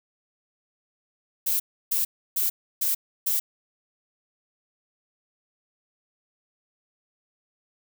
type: noise bursts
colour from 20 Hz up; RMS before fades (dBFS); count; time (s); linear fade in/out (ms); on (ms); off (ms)
violet; -24; 5; 1.46-3.4; 10; 140; 310
effects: none